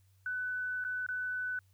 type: tone with dropouts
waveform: sine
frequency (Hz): 1498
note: F#6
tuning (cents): +21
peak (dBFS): -33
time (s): 0.26-1.59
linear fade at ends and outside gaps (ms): 2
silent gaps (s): 0.841-0.848 / 1.065-1.087
effects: added 95 Hz sine -63 dBFS peak until 1.73 s + white hiss -75 dBFS RMS until 1.73 s